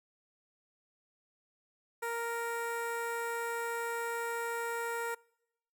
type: tone with notch filter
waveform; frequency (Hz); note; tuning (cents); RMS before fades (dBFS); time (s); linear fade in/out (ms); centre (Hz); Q
15% pulse; 466.2; A#4; 0; -36; 2.02-5.15; 10; 4600; 1.2
effects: noise-tail reverb RT60 0.9 s tail -26 dB re dry